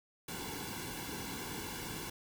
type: noise with comb filter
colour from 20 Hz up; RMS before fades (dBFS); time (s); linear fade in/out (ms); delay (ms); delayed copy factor
pink; -42; 0.28-2.1; 5; 1.6; -0.8
effects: none